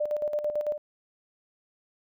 sine tone with tremolo, 596 Hz, D5, 25 cents sharp, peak -24 dBFS, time 0-0.78 s, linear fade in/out 10 ms, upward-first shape square, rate 9 Hz, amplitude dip 60%, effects none

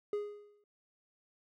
triangle tone with exponential decay, 413.9 Hz, G#4, 6 cents flat, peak -28 dBFS, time 0.13-0.64 s, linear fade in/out 2 ms, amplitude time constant 110 ms, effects none

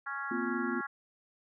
harmonic tone, 277.2 Hz, C#4, in tune, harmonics 3 / 4 / 5 / 6 / 7, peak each -45 / -41 / -38 / -40 / -49 dBFS, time 0.06-0.87 s, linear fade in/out 10 ms
sine chord, Bb suspended second, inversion none, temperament equal with one note detuned, 233.1 / 256.8 / 349.2 Hz, Bb3 / C4 / F4, 0 / -32 / 0 cents, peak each -36 dBFS, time 0.31-0.81 s, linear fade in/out 5 ms
effects none

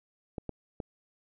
clicks, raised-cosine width 2 ms, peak -22 dBFS, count 3, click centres 0.382 / 0.493 / 0.802 s, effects none

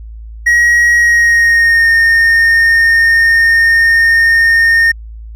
triangle tone with pitch glide, 1900 to 1833.2 Hz, A#6 to A#6, +33 to -29 cents, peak -4 dBFS, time 0.46-4.92 s, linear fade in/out 10 ms, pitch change -62 cents, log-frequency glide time 0.95-1.89 s, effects added 55 Hz sine -26 dBFS peak until 5.35 s

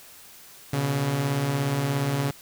sawtooth beating tone pair, 123.4 / 140.4 Hz, B2 / C#3, -1 / +22 cents, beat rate 17 Hz, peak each -27 / -20 dBFS, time 0.73-2.31 s, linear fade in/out 5 ms, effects white hiss -48 dBFS RMS until 2.41 s

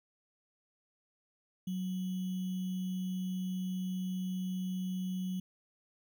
sine tone with sample-and-hold, 185 Hz, F#3, in tune, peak -33 dBFS, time 1.67-5.4 s, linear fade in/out 5 ms, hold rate 3150 Hz, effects none

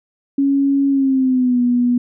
sine tone with pitch glide, 277.2 to 244.1 Hz, C#4 to B3, 0 to -20 cents, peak -12 dBFS, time 0.38-1.98 s, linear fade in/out 5 ms, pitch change -220 cents, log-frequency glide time 0.89-1.61 s, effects none

